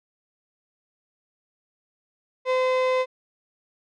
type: tone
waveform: 35% pulse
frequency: 513 Hz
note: C5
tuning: 34 cents flat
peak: -18 dBFS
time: 2.45-3.06 s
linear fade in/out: 50 ms
effects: low-pass 3000 Hz 12 dB/octave